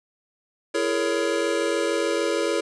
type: chord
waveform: square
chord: A# half-diminished seventh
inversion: second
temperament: just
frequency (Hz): 335.6 / 419.5 / 466.2 / 559.4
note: E4 / G#4 / A#4 / C#5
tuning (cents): +31 / +17 / 0 / +16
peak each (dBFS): -28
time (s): 0.74-2.61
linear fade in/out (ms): 10
effects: resampled to 22050 Hz + 9-bit